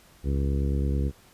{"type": "harmonic tone", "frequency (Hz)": 69.3, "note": "C#2", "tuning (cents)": 0, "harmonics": [1, 2, 3, 4, 5, 6, 7], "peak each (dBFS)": [-24, -30, -34, -36, -38, -40, -41], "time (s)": [0.23, 1.12], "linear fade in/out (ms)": 50, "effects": ["pink hiss -56 dBFS RMS until 1.33 s", "resampled to 32000 Hz"]}